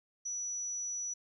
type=tone; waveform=sine; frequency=5900 Hz; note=F#8; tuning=6 cents flat; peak=-35 dBFS; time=0.25-1.14 s; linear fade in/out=10 ms; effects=12-bit